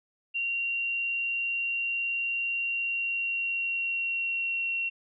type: tone with pitch glide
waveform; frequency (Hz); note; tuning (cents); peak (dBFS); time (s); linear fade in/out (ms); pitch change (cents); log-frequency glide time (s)
sine; 2759 to 2732; F7 to F7; -22 to -39; -27; 0.34-4.9; 20; -17; 2.65-4.72
effects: none